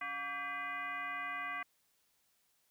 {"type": "tone with frequency modulation", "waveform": "sine", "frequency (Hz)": 1583, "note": "G6", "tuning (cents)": 17, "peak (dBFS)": -37, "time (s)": [0.01, 1.63], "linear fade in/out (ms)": 5, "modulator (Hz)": 434, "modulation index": 1.7, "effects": ["white hiss -75 dBFS RMS until 2.7 s"]}